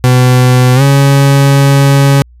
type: tone with pitch glide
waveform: 40% pulse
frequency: 126.1 to 139.11 Hz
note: B2 to C#3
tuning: +36 to +6 cents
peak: -3 dBFS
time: 0.04-2.22 s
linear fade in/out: 0 ms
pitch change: +170 cents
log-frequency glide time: 0.75-0.82 s
effects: added 60 Hz sine -36 dBFS peak until 2.4 s + resampled to 32000 Hz